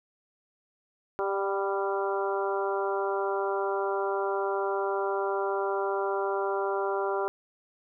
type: harmonic tone with a mistuned harmonic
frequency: 197.2 Hz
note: G3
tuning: 11 cents sharp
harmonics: 2 / 3 / 4 / 5 / 6 / 7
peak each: -29 / -34 / -34 / -35 / -38 / -37 dBFS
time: 1.19-7.28 s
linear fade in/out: 0 ms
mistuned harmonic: 4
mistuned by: -21 cents
effects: none